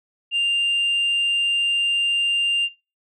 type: tone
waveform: sine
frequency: 2794 Hz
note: F7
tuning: in tune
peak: -16 dBFS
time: 0.31-2.69 s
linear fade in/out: 50 ms
effects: noise-tail reverb RT60 0.3 s tail -21 dB re dry + tanh soft clip ceiling -16 dBFS